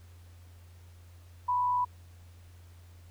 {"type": "tone with frequency modulation", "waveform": "sine", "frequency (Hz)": 987.8, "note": "B5", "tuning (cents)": 0, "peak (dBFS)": -25, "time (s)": [1.48, 1.85], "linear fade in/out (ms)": 10, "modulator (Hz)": 69.9, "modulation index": 0.29, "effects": ["added 87 Hz sine -50 dBFS peak until 3.1 s", "pink hiss -63 dBFS RMS until 3.1 s"]}